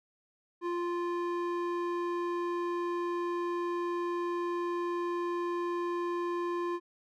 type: tone with band-pass filter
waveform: square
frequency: 348.1 Hz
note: F4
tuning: 6 cents flat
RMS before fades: -33 dBFS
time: 0.61-6.8 s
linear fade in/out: 50 ms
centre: 700 Hz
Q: 2.3
effects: none